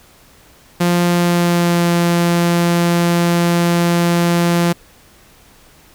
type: tone with pitch glide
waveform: sawtooth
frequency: 174.61 to 172.01 Hz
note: F3 to F3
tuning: 0 to -26 cents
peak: -8 dBFS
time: 0.8-4.73 s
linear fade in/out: 10 ms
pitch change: -26 cents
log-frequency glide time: 1.05-1.89 s
effects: pink hiss -47 dBFS RMS until 5.94 s